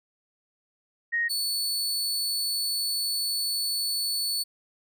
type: tone pair in turn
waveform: sine / sawtooth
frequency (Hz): 1870 / 4448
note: A#6 / C#8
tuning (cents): +5 / +5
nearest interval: octave + minor third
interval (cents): 1500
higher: second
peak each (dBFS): -23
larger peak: neither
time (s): 1.12-1.29 / 1.29-4.44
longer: second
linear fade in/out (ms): 20
effects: none